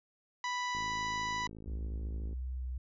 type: harmonic tone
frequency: 987.8 Hz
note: B5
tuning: in tune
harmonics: 1 / 2 / 3 / 4 / 5 / 6 / 7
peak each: -35 / -38 / -47 / -45 / -51 / -50 / -54 dBFS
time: 0.44-1.47 s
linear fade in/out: 2 ms
type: click train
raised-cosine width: 3 ms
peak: -35 dBFS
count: 86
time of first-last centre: 0.75-2.33 s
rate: 53.8 Hz
type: tone with vibrato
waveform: sine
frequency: 63.5 Hz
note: B1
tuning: 49 cents sharp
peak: -35 dBFS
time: 1.67-2.78 s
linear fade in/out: 5 ms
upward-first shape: sine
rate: 2.7 Hz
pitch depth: 12 cents each way
effects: none